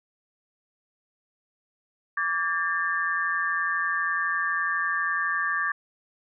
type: tone cluster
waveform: sine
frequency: 1159 / 1617 / 1789 Hz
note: D6 / G#6 / A6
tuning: -23 / -47 / +28 cents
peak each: -28 dBFS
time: 2.17-5.72 s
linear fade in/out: 5 ms
effects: none